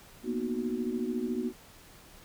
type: chord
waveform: sine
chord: B major seventh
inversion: third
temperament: equal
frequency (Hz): 233.1 / 246.9 / 311.1 / 370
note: A#3 / B3 / D#4 / F#4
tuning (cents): 0 / 0 / 0 / 0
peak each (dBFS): -35 / -33 / -39 / -35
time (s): 0.23-1.53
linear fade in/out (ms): 50
effects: pink hiss -54 dBFS RMS until 2.24 s